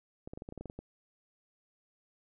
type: clicks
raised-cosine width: 2 ms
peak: -29 dBFS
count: 11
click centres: 0.275 / 0.335 / 0.375 / 0.421 / 0.489 / 0.524 / 0.577 / 0.61 / 0.657 / 0.699 / 0.79 s
effects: none